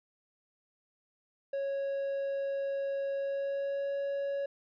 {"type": "tone with pitch glide", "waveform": "triangle", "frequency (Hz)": [552, 558.4], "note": ["C#5", "C#5"], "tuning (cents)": [-7, 13], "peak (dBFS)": -29, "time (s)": [1.53, 4.46], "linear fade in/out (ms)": 5, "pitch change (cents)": 20, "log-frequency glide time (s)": [3.15, 3.95], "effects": ["resampled to 11025 Hz"]}